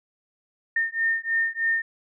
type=beating tone pair; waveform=sine; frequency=1819 / 1822.2 Hz; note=A#6 / A#6; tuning=-43 / -40 cents; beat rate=3.2 Hz; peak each=-25 dBFS; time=0.76-1.82 s; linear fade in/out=5 ms; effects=none